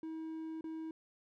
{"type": "tone with dropouts", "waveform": "triangle", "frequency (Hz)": 320.1, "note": "D#4", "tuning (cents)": 49, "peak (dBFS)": -38, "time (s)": [0.03, 0.91], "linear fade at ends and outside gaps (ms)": 2, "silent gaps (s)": [0.61, 0.641], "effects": []}